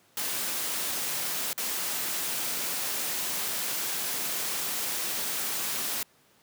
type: noise with dropouts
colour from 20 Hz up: white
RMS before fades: -31 dBFS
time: 0.17-6.03 s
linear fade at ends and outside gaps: 2 ms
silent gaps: 1.531-1.578 s
effects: pink hiss -62 dBFS RMS until 6.42 s + high-pass 150 Hz 12 dB/octave